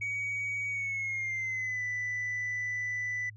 sine tone with pitch glide, 2256 to 1986.8 Hz, C#7 to B6, +30 to +10 cents, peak -29 dBFS, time 0.01-3.3 s, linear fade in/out 10 ms, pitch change -220 cents, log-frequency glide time 0.68-1.83 s, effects tanh soft clip ceiling -29 dBFS + added 106 Hz sine -47 dBFS peak until 3.36 s

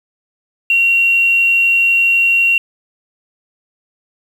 sine tone with quantisation, 2746 Hz, F7, 30 cents flat, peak -9 dBFS, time 0.7-2.58 s, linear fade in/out 2 ms, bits 6, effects none

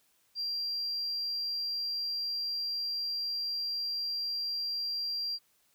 sine tone, 4746 Hz, D8, 17 cents sharp, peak -30 dBFS, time 0.35-5.39 s, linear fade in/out 50 ms, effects tanh soft clip ceiling -28 dBFS + white hiss -70 dBFS RMS until 5.74 s

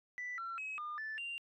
sine tone with pitch steps, 1979 / 1355 / 2556 / 1209 / 1754 / 2779 Hz, B6 / E6 / D#7 / D6 / A6 / F7, +3 / +47 / +46 / +50 / -6 / -9 cents, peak -38 dBFS, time 0.18-1.38 s, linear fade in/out 0 ms, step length 200 ms, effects tanh soft clip ceiling -36 dBFS

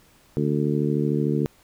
harmonic tone, 73.42 Hz, D2, in tune, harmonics 2 / 3 / 4 / 5 / 6, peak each -24 / -26 / -27 / -28 / -29 dBFS, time 0.37-1.46 s, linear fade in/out 0 ms, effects pink hiss -57 dBFS RMS until 1.63 s

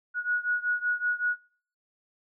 sine beating tone pair, 1456 / 1461.3 Hz, F#6 / F#6, -28 / -22 cents, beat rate 5.3 Hz, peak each -28 / -30 dBFS, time 0.14-1.37 s, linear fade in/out 50 ms, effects noise-tail reverb RT60 0.5 s tail -23 dB re dry

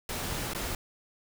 pink noise with dropouts, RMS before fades -34 dBFS, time 0.09-0.75 s, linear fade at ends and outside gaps 2 ms, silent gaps 0.535-0.548 s, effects none

